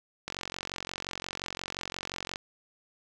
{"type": "click train", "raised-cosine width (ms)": 0.2, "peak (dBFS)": -17, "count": 96, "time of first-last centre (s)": [0.28, 2.359], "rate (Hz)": 45.7, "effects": []}